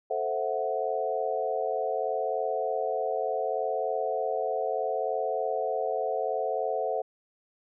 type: chord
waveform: sine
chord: F# half-diminished seventh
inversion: first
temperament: equal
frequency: 440 / 523.3 / 659.3 / 740 Hz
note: A4 / C5 / E5 / F#5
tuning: 0 / 0 / 0 / 0 cents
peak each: -32 dBFS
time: 0.1-7.02 s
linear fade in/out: 10 ms
effects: none